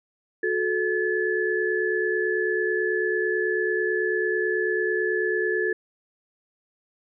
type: tone cluster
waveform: sine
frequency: 365.3 / 434.4 / 1724 Hz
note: F#4 / A4 / A6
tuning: -22 / -22 / -36 cents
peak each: -26 dBFS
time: 0.43-5.73 s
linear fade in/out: 5 ms
effects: none